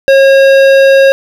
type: tone with hard clipping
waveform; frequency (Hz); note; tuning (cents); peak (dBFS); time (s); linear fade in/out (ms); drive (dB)
triangle; 543; C#5; -36; -4; 0.08-1.12; 0; 17
effects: none